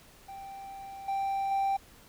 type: tone with level steps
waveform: triangle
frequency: 784 Hz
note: G5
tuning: in tune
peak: -39 / -26 / -23 dBFS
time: 0.28-1.77 s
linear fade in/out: 10 ms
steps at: 1.08 / 1.51 s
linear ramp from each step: 5 ms
effects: tanh soft clip ceiling -19 dBFS + pink hiss -56 dBFS RMS until 2.08 s